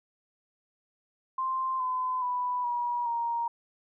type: tone with pitch steps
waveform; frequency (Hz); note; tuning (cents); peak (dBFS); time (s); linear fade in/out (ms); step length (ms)
sine; 1046.5 / 1017.9 / 990 / 963 / 936.6; C6 / C6 / B5 / B5 / A#5; 0 / -48 / +4 / -44 / +8; -27; 1.38-3.48; 5; 420
effects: none